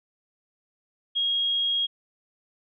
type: tone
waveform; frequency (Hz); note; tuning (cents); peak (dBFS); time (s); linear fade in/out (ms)
sine; 3275; G#7; -25; -22; 1.15-1.87; 20
effects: none